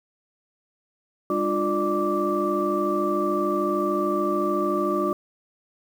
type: tone cluster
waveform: sine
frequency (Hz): 201.9 / 301.1 / 354.6 / 596 / 1169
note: G#3 / D4 / F4 / D5 / D6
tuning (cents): -49 / +43 / +26 / +25 / -8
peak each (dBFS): -30 / -28 / -25 / -28 / -26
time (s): 1.3-5.13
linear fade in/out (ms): 2
effects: tanh soft clip ceiling -10 dBFS + 8-bit